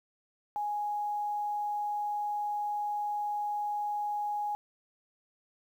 sine tone with quantisation, 830.6 Hz, G#5, in tune, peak -30 dBFS, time 0.56-4.55 s, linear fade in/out 0 ms, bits 10, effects none

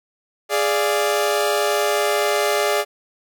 sawtooth chord, D diminished, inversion second, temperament equal with one note detuned, 415.3 / 587.3 / 692 Hz, Ab4 / D5 / F5, 0 / 0 / -16 cents, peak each -17 / -17 / -21 dBFS, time 0.49-2.85 s, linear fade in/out 50 ms, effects none

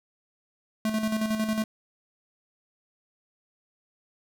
square tone with tremolo, 217.8 Hz, A3, 17 cents flat, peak -24 dBFS, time 0.85-1.64 s, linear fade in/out 2 ms, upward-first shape square, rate 11 Hz, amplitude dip 50%, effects none

